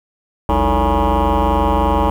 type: tone with frequency modulation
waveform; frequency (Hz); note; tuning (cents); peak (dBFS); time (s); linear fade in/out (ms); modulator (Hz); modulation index
sine; 440; A4; 0; -9; 0.49-2.1; 2; 129; 4.8
effects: tanh soft clip ceiling -11 dBFS + 7-bit